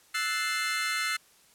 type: chord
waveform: 30% pulse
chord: F# half-diminished seventh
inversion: third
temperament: equal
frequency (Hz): 1318.5 / 1480 / 1760 / 2093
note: E6 / F#6 / A6 / C7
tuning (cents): 0 / 0 / 0 / 0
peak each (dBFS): -31 / -32 / -34 / -28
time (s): 0.14-1.17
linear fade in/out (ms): 10
effects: white hiss -60 dBFS RMS until 1.54 s + low-pass 12000 Hz 12 dB/octave